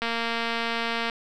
click train, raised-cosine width 0.3 ms, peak -12 dBFS, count 250, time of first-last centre 0.02-1.098 s, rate 231 Hz, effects none

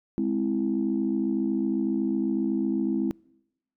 sine chord, Ab augmented, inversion none, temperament equal, 207.7 / 261.6 / 329.6 Hz, Ab3 / C4 / E4, 0 / 0 / 0 cents, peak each -27 dBFS, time 0.18-3.11 s, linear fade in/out 0 ms, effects noise-tail reverb RT60 0.9 s tail -26 dB re dry + tanh soft clip ceiling -15 dBFS

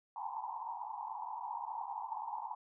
white band-pass noise, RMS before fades -42 dBFS, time 0.16-2.55 s, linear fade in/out 2 ms, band 800 to 990 Hz, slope 96 dB/octave, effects none

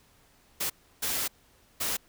white noise bursts at uneven times, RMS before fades -30 dBFS, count 3, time 0.6-0.7 / 1.02-1.28 / 1.8-1.97 s, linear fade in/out 10 ms, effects pink hiss -62 dBFS RMS until 2.08 s

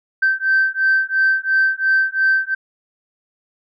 sine beating tone pair, 1552 / 1554.9 Hz, G6 / G6, -18 / -15 cents, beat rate 2.9 Hz, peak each -16 dBFS, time 0.22-2.55 s, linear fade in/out 10 ms, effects tanh soft clip ceiling -8 dBFS

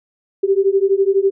sine beating tone pair, 385.1 / 397.1 Hz, G4 / G4, -31 / +22 cents, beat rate 12 Hz, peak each -15 dBFS, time 0.43-1.31 s, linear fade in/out 10 ms, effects none

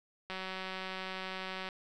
click train, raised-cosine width 0.3 ms, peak -24 dBFS, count 262, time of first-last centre 0.3-1.688 s, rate 188 Hz, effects none

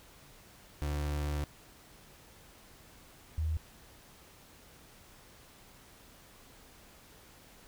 35% pulse / sine tone pair in turn, 73.42 / 79.01 Hz, D2 / D#2, 0 / +27 cents, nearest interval minor second, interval 127 cents, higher second, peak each -30 / -29 dBFS, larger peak second, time 0.82-1.44 / 3.38-3.57 s, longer first, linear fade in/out 0 ms, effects pink hiss -57 dBFS RMS until 7.67 s

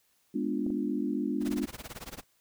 sine chord, G# diminished seventh, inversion none, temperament equal, 207.7 / 246.9 / 293.7 / 349.2 Hz, G#3 / B3 / D4 / F4, 0 / 0 / 0 / 0 cents, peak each -34 / -33 / -32 / -37 dBFS, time 0.34-1.66 s, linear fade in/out 10 ms
clicks, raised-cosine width 2 ms, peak -30 dBFS, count 2, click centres 0.665 / 0.704 s
pink noise with tremolo, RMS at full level -40 dBFS, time 1.4-2.24 s, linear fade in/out 50 ms, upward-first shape sine, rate 18 Hz, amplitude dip 95%
effects white hiss -70 dBFS RMS until 2.4 s

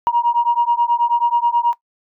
sine beating tone pair, 944 / 953.3 Hz, A#5 / A#5, +22 / +39 cents, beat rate 9.3 Hz, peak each -15 / -15 dBFS, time 0.07-1.73 s, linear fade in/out 0 ms, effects noise-tail reverb RT60 0.1 s tail -18 dB re dry + tanh soft clip ceiling -6 dBFS

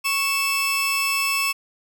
sawtooth tone pair together, 1107 / 2640 Hz, C#6 / E7, -3 / +2 cents, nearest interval octave + minor third, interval 1505 cents, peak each -22 / -18 dBFS, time 0.04-1.53 s, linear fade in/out 20 ms, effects none

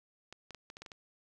clicks, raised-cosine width 0.2 ms, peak -30 dBFS, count 8, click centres 0.326 / 0.507 / 0.547 / 0.701 / 0.769 / 0.82 / 0.862 / 0.918 s, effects none

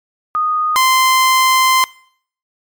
sine / sawtooth tone pair in turn, 1238 / 1039 Hz, D#6 / C6, -9 / -12 cents, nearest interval minor third, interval 303 cents, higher first, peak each -13 / -6 dBFS, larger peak second, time 0.35-0.76 / 0.76-1.84 s, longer second, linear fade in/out 0 ms, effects noise-tail reverb RT60 0.6 s tail -23 dB re dry + MP3 96 kbps

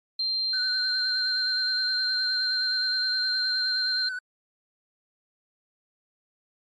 sine tone, 4161 Hz, C8, 10 cents flat, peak -24 dBFS, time 0.19-4.09 s, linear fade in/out 5 ms
triangle tone with vibrato, 1500 Hz, F#6, 23 cents sharp, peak -28 dBFS, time 0.53-4.19 s, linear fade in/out 5 ms, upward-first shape sine, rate 9.6 Hz, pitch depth 35 cents each way
effects MP3 48 kbps

